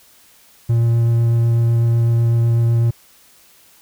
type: tone with vibrato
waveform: triangle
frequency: 116.54 Hz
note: A#2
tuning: in tune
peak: -10 dBFS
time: 0.69-2.91 s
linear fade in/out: 10 ms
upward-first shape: triangle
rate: 8 Hz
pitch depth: 10 cents each way
effects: white hiss -50 dBFS RMS until 3.81 s